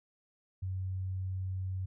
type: tone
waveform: sine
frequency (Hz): 93.8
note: F#2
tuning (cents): +24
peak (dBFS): -33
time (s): 0.62-1.86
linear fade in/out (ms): 10
effects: none